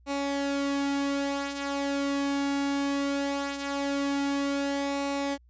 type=tone with flanger; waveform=sawtooth; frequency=280 Hz; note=C#4; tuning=18 cents sharp; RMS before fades=-29 dBFS; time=0.06-5.38 s; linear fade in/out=50 ms; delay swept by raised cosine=0.61 to 5.21 ms; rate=0.2 Hz; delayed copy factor=-0.5; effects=added 60 Hz sine -55 dBFS peak until 5.49 s + resampled to 16000 Hz